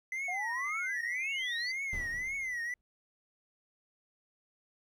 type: tone with vibrato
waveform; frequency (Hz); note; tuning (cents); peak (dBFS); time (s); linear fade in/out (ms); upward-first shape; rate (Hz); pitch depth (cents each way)
triangle; 2025; B6; +43; -32; 0.12-2.74; 2; triangle; 1.9; 170
type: exponential sweep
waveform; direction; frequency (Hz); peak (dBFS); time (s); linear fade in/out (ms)
sine; up; 698.5 to 4717; -37; 0.28-1.72; 5
type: noise with exponential decay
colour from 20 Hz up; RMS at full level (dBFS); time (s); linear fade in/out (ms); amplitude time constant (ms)
brown; -39; 1.93-2.81; 0; 190
effects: none